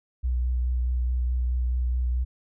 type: tone with vibrato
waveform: sine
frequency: 61.74 Hz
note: B1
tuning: in tune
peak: -22 dBFS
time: 0.23-2.25 s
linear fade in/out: 20 ms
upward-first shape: sine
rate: 4.7 Hz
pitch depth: 18 cents each way
effects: none